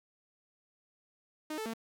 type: tone with pitch steps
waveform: sawtooth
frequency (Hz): 308.3 / 438.3 / 226.1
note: D#4 / A4 / A3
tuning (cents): -16 / -7 / +47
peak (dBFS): -32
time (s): 1.5-1.737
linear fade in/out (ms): 5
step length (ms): 79
effects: none